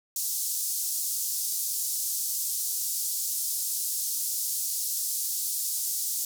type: band-pass noise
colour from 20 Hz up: white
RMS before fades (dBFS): -30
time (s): 0.16-6.25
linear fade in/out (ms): 2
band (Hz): 5200 to 15000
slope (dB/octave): 24
effects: none